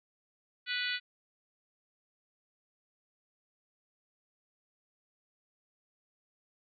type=harmonic tone; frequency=493 Hz; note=B4; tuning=3 cents flat; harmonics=3 / 4 / 5 / 6 / 7 / 8 / 9; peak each=-37 / -38 / -39 / -40 / -40 / -41 / -42 dBFS; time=0.66-1 s; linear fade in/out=50 ms; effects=none